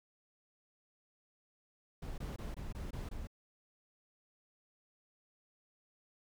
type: noise bursts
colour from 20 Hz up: brown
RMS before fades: -42 dBFS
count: 7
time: 2.02-3.272 s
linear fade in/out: 5 ms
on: 160 ms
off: 22 ms
effects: none